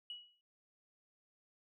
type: tone with exponential decay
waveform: sine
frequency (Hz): 2923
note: F#7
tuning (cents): -22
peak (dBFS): -40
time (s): 0.1-0.41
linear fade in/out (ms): 2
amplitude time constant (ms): 66
effects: tanh soft clip ceiling -36 dBFS